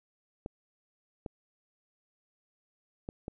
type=clicks; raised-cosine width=2 ms; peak=-24 dBFS; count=4; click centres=0.461 / 1.262 / 3.089 / 3.281 s; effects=none